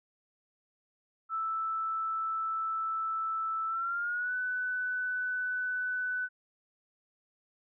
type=tone with pitch glide; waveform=sine; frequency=1318.5 to 1497.2 Hz; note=E6 to F#6; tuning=0 to +20 cents; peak=-30 dBFS; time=1.29-6.29 s; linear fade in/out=50 ms; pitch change=+220 cents; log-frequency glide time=3.67-4.34 s; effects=none

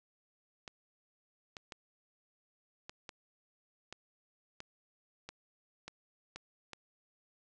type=clicks; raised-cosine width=0.2 ms; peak=-27 dBFS; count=11; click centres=0.678 / 1.568 / 1.722 / 2.895 / 3.092 / 3.926 / 4.604 / 5.29 / 5.88 / 6.36 / 6.733 s; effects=resampled to 22050 Hz

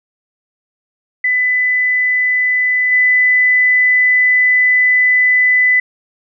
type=tone with level steps; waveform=sine; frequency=2000 Hz; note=B6; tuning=21 cents sharp; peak=-11 / -8 dBFS; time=1.24-5.8 s; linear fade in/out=5 ms; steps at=2.91 s; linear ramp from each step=20 ms; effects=none

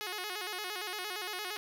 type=tone with vibrato; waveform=5% pulse; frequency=392 Hz; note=G4; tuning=in tune; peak=-25 dBFS; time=0.01-1.57 s; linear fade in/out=0 ms; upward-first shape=square; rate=8.7 Hz; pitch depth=130 cents each way; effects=none

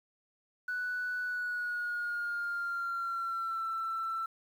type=tone with pitch glide; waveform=sine; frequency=1483 to 1336.6 Hz; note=F#6 to E6; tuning=+4 to +24 cents; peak=-31 dBFS; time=0.68-4.26 s; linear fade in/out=5 ms; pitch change=-180 cents; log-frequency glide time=1.24-3.63 s; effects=tanh soft clip ceiling -28 dBFS + 10-bit

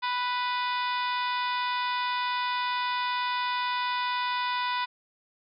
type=harmonic tone with a mistuned harmonic; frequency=493.9 Hz; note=B4; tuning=in tune; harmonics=2 / 3 / 4 / 5 / 6 / 7 / 8 / 9 / 10; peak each=-28 / -36 / -37 / -38 / -42 / -37 / -43 / -45 / -45 dBFS; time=0.02-4.86 s; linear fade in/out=20 ms; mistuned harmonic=7; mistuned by=+39 cents; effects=none

